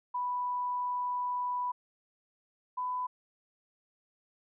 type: tone pair in turn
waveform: sine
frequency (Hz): 987.8 / 999.9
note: B5 / B5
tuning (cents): 0 / +21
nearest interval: unison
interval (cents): 21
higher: second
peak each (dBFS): -30 / -31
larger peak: first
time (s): 0.14-1.72 / 2.77-3.07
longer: first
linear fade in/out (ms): 10
effects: none